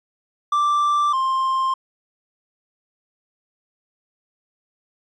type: tone pair in turn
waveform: triangle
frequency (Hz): 1174.7 / 1054.4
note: D6 / C6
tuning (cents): 0 / +13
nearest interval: major second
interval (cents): 187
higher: first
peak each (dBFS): -14 / -16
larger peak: first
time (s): 0.52-1.13 / 1.13-1.74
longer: neither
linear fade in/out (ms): 5
effects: resampled to 22050 Hz